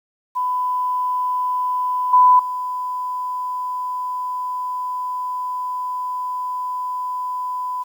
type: tone with level steps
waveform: sine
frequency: 1000 Hz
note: B5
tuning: 21 cents sharp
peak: -18 / -8 / -22 dBFS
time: 0.35-7.84 s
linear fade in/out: 20 ms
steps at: 2.13 / 2.39 s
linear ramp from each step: 5 ms
effects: 8-bit